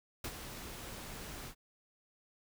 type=noise with ADSR envelope; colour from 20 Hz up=pink; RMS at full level=-38 dBFS; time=0.24-1.55 s; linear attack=5 ms; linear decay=60 ms; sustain=-8 dB; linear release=75 ms; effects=none